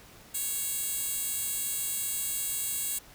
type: tone with high-pass filter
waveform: 10% pulse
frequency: 554.4 Hz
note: C#5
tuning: in tune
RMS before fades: -32 dBFS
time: 0.34-2.99 s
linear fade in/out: 10 ms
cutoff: 8700 Hz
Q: 0.92
effects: pink hiss -53 dBFS RMS until 3.14 s